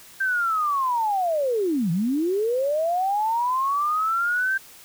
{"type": "linear two-way sweep", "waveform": "sine", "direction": "down then up", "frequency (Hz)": [1580, 157.6, 1580], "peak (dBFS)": -20, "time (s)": [0.2, 4.58], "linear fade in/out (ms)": 10, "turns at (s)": 1.91, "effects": ["white hiss -47 dBFS RMS until 4.84 s"]}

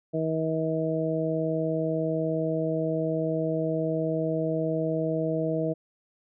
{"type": "harmonic tone", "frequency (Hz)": 159.8, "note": "D#3", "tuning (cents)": 47, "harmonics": [1, 2, 3, 4], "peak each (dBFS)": [-30, -30, -30, -30], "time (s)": [0.13, 5.74], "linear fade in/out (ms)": 20, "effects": []}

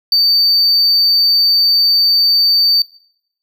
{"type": "tone", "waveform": "triangle", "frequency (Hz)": 4591, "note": "D8", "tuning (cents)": -40, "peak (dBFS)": -7, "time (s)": [0.12, 2.82], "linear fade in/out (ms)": 2, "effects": ["noise-tail reverb RT60 0.7 s tail -20 dB re dry"]}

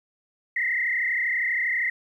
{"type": "tone with frequency modulation", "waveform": "sine", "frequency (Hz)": 1975.5, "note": "B6", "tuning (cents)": 0, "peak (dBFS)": -22, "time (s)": [0.56, 1.9], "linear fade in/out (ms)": 5, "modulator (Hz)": 32.5, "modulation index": 3.6, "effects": ["10-bit"]}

